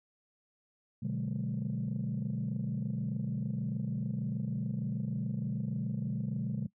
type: chord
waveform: sine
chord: G# half-diminished seventh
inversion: first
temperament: equal with one note detuned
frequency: 123.47 / 146.83 / 185 / 211.6 Hz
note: B2 / D3 / F#3 / G#3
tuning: 0 / 0 / 0 / +33 cents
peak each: -36 / -36 / -37 / -36 dBFS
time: 1.02-6.67 s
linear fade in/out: 10 ms
effects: noise-tail reverb RT60 0.1 s tail -20 dB re dry + tanh soft clip ceiling -26 dBFS